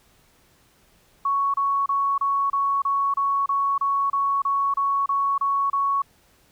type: tone bursts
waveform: sine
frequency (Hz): 1112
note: C#6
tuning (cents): +5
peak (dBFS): -19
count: 15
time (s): 1.25-6.02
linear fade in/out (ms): 5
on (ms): 290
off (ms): 30
effects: pink hiss -59 dBFS RMS until 6.51 s